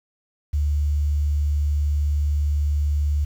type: tone with quantisation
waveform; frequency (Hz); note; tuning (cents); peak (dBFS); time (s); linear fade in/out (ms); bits
sine; 73.4; D2; 0; -18; 0.53-3.25; 10; 8
effects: none